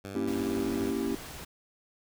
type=tone with pitch glide; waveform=10% pulse; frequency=98.1 to 97.09 Hz; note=G2 to G2; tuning=+2 to -16 cents; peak=-30 dBFS; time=0.04-0.91 s; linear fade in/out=10 ms; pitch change=-18 cents; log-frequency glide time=0.34-0.64 s
type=chord; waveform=triangle; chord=A# diminished seventh; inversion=none; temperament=equal; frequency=233.1 / 277.2 / 329.6 / 392 Hz; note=A#3 / C#4 / E4 / G4; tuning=0 / 0 / 0 / 0 cents; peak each=-32 / -31 / -33 / -32 dBFS; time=0.15-1.15 s; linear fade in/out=2 ms
type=noise; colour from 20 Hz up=pink; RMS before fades=-43 dBFS; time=0.27-1.45 s; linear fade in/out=10 ms
effects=none